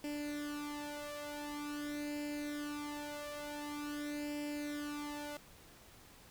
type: tone with flanger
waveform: sawtooth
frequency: 293.7 Hz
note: D4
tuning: in tune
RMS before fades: -42 dBFS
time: 0.04-5.37 s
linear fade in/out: 2 ms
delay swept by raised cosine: 0.39 to 2.99 ms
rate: 0.23 Hz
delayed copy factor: +0.8
effects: pink hiss -59 dBFS RMS until 6.3 s